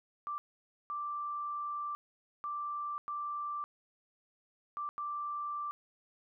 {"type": "tone bursts at uneven times", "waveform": "sine", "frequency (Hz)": 1175, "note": "D6", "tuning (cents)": 1, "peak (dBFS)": -35, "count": 6, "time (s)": [[0.27, 0.38], [0.9, 1.95], [2.44, 2.98], [3.08, 3.64], [4.77, 4.89], [4.98, 5.71]], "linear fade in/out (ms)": 0, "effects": []}